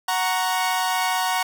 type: chord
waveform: sawtooth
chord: F# major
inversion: none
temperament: equal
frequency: 740 / 932.3 / 1108.7 Hz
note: F#5 / A#5 / C#6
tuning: 0 / 0 / 0 cents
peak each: -20 / -21 / -24 dBFS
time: 0.08-1.43 s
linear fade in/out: 5 ms
effects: none